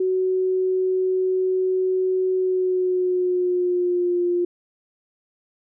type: tone with pitch glide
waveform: sine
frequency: 372.8 to 351.9 Hz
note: F#4 to F4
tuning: +13 to +13 cents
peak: -18 dBFS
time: 0-4.45 s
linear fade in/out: 5 ms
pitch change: -100 cents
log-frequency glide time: 2.35-4.24 s
effects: none